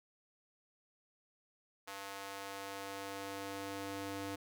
square tone with high-pass filter sweep, 98.5 Hz, G2, 9 cents sharp, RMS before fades -44 dBFS, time 1.87-4.36 s, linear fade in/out 10 ms, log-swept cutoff 810 to 250 Hz, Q 0.85, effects none

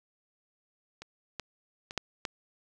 clicks, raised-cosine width 0.2 ms, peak -26 / -18 / -23 / -12 / -15 dBFS, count 5, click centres 1.02 / 1.397 / 1.909 / 1.977 / 2.252 s, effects none

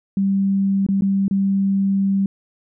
sine tone with dropouts, 195.7 Hz, G3, 3 cents flat, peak -15 dBFS, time 0.17-2.26 s, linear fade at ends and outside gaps 2 ms, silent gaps 0.865-0.887 / 1.01-1.021 / 1.281-1.31 s, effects none

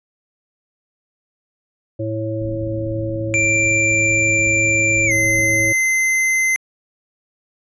harmonic tone, 110 Hz, A2, in tune, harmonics 1 / 3 / 5, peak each -24 / -25 / -25 dBFS, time 1.99-5.73 s, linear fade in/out 10 ms
pink low-pass noise, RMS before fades -35 dBFS, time 2.41-5.69 s, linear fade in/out 10 ms, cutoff 280 Hz, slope 96 dB/octave
square tone with pitch glide, 2359 to 2066 Hz, D7 to C7, +7 to -22 cents, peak -15 dBFS, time 3.34-6.56 s, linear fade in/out 0 ms, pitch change -229 cents, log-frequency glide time 5.06-5.12 s
effects resampled to 22050 Hz

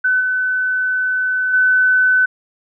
sine tone with level steps, 1509 Hz, F#6, 34 cents sharp, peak -12 / -15 / -10 dBFS, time 0.04-2.26 s, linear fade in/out 10 ms, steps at 0.2 / 1.53 s, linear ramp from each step 10 ms, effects none

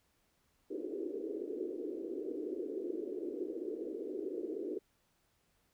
pink band-pass noise, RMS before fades -40 dBFS, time 0.7-4.79 s, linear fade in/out 10 ms, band 310 to 440 Hz, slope 48 dB/octave, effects pink hiss -75 dBFS RMS until 5.73 s

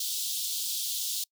pink high-pass noise, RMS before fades -32 dBFS, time 0-1.24 s, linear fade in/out 5 ms, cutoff 3300 Hz, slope 48 dB/octave, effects noise-tail reverb RT60 0.1 s tail -26 dB re dry

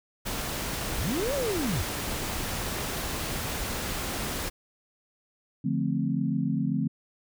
pink noise, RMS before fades -32 dBFS, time 0.25-4.5 s, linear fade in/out 20 ms
sine linear two-way sweep, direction up then down, 34.65 to 587.3 to 73 Hz, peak -27 dBFS, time 0.98-1.82 s, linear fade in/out 0 ms, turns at 1.34 s
sine chord, D minor seventh, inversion none, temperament equal, 146.83 / 174.61 / 220 / 261.6 Hz, D3 / F3 / A3 / C4, 0 / 0 / 0 / 0 cents, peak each -30 dBFS, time 5.64-6.88 s, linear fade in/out 10 ms
effects none

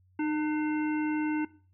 harmonic tone with a mistuned harmonic, 301.2 Hz, D4, 44 cents sharp, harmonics 1 / 3 / 5 / 7 / 9, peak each -27 / -37 / -41 / -44 / -46 dBFS, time 0.19-1.45 s, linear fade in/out 5 ms, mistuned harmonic 1, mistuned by +26 cents, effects noise-tail reverb RT60 0.4 s tail -18 dB re dry + added 92 Hz sine -61 dBFS peak until 1.73 s

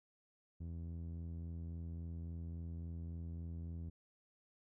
sawtooth tone with low-pass filter, 83.6 Hz, E2, 25 cents sharp, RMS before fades -45 dBFS, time 0.6-3.9 s, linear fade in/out 10 ms, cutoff 210 Hz, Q 0.81, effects none

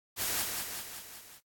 white noise with echo, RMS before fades -32 dBFS, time 0.16-0.46 s, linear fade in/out 50 ms, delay 190 ms, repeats 5, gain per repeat -4 dB, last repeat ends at 1.41 s, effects noise-tail reverb RT60 0.1 s tail -21 dB re dry + AAC 64 kbps

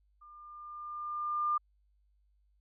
sine tone with level ramp, 1200 Hz, D6, 37 cents sharp, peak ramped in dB -52 to -26 dBFS, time 0.21-1.58 s, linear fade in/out 10 ms, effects added 50 Hz sine -67 dBFS peak until 2.6 s

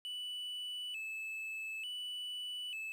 triangle tone with vibrato, 2786 Hz, F7, 5 cents flat, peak -38 dBFS, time 0.05-2.92 s, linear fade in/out 0 ms, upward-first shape square, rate 0.56 Hz, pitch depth 110 cents each way, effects 11-bit

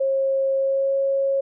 sine tone with pitch glide, 540 to 546.3 Hz, C#5 to C#5, -45 to -25 cents, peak -18 dBFS, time 0-1.41 s, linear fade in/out 10 ms, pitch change +20 cents, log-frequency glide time 0.57-0.95 s, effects none

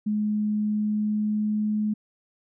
sine tone with pitch glide, 211 to 212.3 Hz, G#3 to G#3, +28 to +38 cents, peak -22 dBFS, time 0.06-1.94 s, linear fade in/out 10 ms, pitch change +10 cents, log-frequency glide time 0.59-1.74 s, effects none

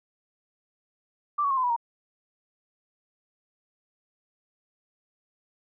sine tone with pitch steps, 1174 / 1121.6 / 1071.6 / 1023.8 / 978.1 / 934.5 Hz, D6 / C#6 / C6 / C6 / B5 / A#5, -1 / +20 / +41 / -38 / -17 / +4 cents, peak -22 dBFS, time 1.38-1.764 s, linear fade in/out 10 ms, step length 64 ms, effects none

